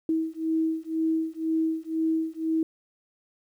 sine beating tone pair, 320.5 / 322.5 Hz, E4 / E4, -49 / -38 cents, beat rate 2 Hz, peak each -27 dBFS, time 0.09-2.63 s, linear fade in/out 2 ms, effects 10-bit

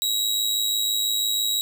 sawtooth tone with amplitude modulation, 3853 Hz, B7, 44 cents flat, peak -16 dBFS, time 0.02-1.61 s, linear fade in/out 0 ms, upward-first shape sine, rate 106 Hz, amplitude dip 50%, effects none

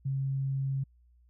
sine tone, 135.6 Hz, C#3, 38 cents flat, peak -28 dBFS, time 0.05-0.84 s, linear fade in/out 10 ms, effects added 60 Hz sine -59 dBFS peak until 1.29 s

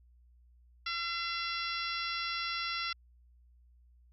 harmonic tone, 680 Hz, F5, 46 cents flat, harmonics 2 / 3 / 4 / 5 / 6 / 7 / 8, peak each -38 / -40 / -41 / -42 / -43 / -43 / -44 dBFS, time 0.86-2.93 s, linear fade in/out 5 ms, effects added 60 Hz sine -59 dBFS peak until 4.12 s

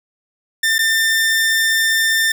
sawtooth tone with dropouts, 1795 Hz, A6, 34 cents sharp, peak -10 dBFS, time 0.63-2.32 s, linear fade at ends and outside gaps 5 ms, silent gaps 0.783-0.789 s, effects none

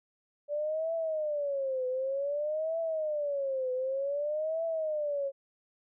sine tone with vibrato, 579 Hz, D5, 25 cents flat, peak -29 dBFS, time 0.48-5.32 s, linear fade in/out 50 ms, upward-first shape triangle, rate 0.54 Hz, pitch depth 240 cents each way, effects none

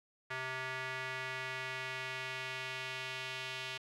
square tone with band-pass filter sweep, 130 Hz, C3, 11 cents flat, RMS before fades -41 dBFS, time 0.3-3.78 s, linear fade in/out 10 ms, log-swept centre 1800 to 2900 Hz, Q 1.8, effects none

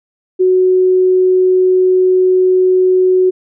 sine tone, 370 Hz, F#4, in tune, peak -7 dBFS, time 0.39-3.31 s, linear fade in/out 20 ms, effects none

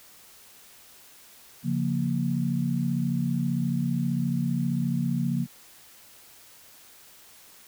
sine chord, Bb minor, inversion first, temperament just, 139.85 / 174.81 / 233.1 Hz, Db3 / F3 / Bb3, +16 / +2 / 0 cents, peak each -28 dBFS, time 1.63-5.47 s, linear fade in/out 50 ms, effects white hiss -52 dBFS RMS until 7.67 s

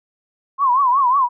sine tone with vibrato, 1046.5 Hz, C6, in tune, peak -12 dBFS, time 0.58-1.29 s, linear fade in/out 50 ms, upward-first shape triangle, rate 5.5 Hz, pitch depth 170 cents each way, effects none

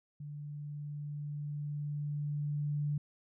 sine tone with level ramp, 146.83 Hz, D3, in tune, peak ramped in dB -41 to -30 dBFS, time 0.2-2.98 s, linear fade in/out 5 ms, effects none

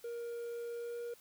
triangle tone with pitch glide, 471.1 to 474.7 Hz, A#4 to A#4, +18 to +31 cents, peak -37 dBFS, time 0.04-1.14 s, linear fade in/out 5 ms, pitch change +13 cents, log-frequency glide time 0.74-0.99 s, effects white hiss -62 dBFS RMS until 1.2 s

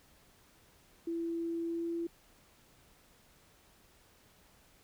sine tone with pitch glide, 334.5 to 337.4 Hz, E4 to E4, +25 to +40 cents, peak -33 dBFS, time 1.07-2.07 s, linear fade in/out 5 ms, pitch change +15 cents, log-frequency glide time 1.63-1.95 s, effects pink hiss -64 dBFS RMS until 4.83 s

